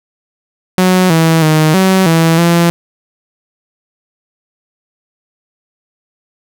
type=tone with pitch steps; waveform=sawtooth; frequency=184.2 / 162.8 / 155.8 / 189.2 / 164 / 170.4 Hz; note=F#3 / E3 / D#3 / F#3 / E3 / F3; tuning=-7 / -21 / +3 / +39 / -9 / -42 cents; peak=-3 dBFS; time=0.78-2.7 s; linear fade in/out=0 ms; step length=320 ms; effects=none